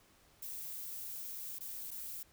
violet noise with dropouts, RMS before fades -44 dBFS, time 0.42-2.23 s, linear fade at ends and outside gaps 5 ms, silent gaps 1.587-1.606 / 1.908-1.912 s, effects pink hiss -66 dBFS RMS until 2.32 s

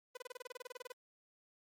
sawtooth tone bursts, 499.9 Hz, B4, 21 cents sharp, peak -40 dBFS, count 16, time 0.15-0.922 s, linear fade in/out 5 ms, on 22 ms, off 28 ms, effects MP3 64 kbps

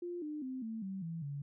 sine tone with pitch steps, 350.3 / 301.5 / 259.4 / 223.2 / 192.11 / 165.32 / 142.27 Hz, F4 / D4 / C4 / A3 / G3 / E3 / C#3, +5 / +46 / -15 / +25 / -35 / +5 / +45 cents, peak -38 dBFS, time 0.02-1.42 s, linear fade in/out 5 ms, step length 200 ms, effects none

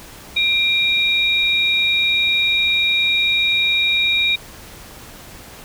sine tone pair together, 2380 / 3770 Hz, D7 / A#7, +22 / +19 cents, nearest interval minor sixth, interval 797 cents, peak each -17 dBFS, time 0.36-4.36 s, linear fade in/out 10 ms, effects pink hiss -39 dBFS RMS until 5.64 s

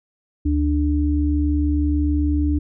sine tone pair together, 73.9 / 295.6 Hz, D2 / D4, +11 / +11 cents, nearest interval 2 octaves, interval 2400 cents, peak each -18 / -20 dBFS, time 0.45-2.59 s, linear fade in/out 10 ms, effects none

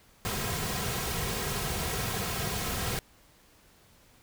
pink noise with comb filter, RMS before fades -32 dBFS, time 0.25-2.99 s, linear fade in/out 0 ms, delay 3.4 ms, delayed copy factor -0.55, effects pink hiss -60 dBFS RMS until 4.22 s

